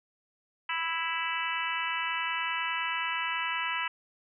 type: harmonic tone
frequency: 329.6 Hz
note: E4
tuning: in tune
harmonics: 3 / 4 / 5 / 6 / 7 / 8 / 9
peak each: -35 / -37 / -38 / -36 / -39 / -36 / -38 dBFS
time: 0.69-3.88 s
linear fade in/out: 5 ms
effects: none